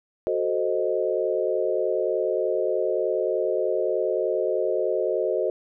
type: chord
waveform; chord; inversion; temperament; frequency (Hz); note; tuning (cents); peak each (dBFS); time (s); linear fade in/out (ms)
sine; F# diminished seventh; none; equal; 370 / 440 / 523.3 / 622.3; F#4 / A4 / C5 / Eb5; 0 / 0 / 0 / 0; -27; 0.27-5.5; 0
effects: none